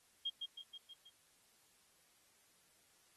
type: tone with echo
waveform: sine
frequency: 3234 Hz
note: G#7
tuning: 47 cents flat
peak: -36 dBFS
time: 0.25-0.3 s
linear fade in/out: 10 ms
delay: 160 ms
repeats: 5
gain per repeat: -4 dB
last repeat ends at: 1.1 s
effects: white hiss -71 dBFS RMS until 3.16 s + AAC 32 kbps